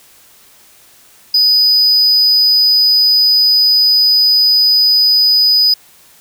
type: tone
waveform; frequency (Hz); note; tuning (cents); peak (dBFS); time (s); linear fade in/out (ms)
triangle; 4980; D#8; +1; -6; 1.34-5.74; 5
effects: white hiss -45 dBFS RMS until 6.2 s